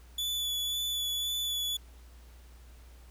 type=tone with vibrato; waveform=40% pulse; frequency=3449 Hz; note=A7; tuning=35 cents flat; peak=-29 dBFS; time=0.18-1.77 s; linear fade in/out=5 ms; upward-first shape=sine; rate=1.9 Hz; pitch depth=16 cents each way; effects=added 60 Hz sine -50 dBFS peak until 3.1 s + pink hiss -61 dBFS RMS until 3.1 s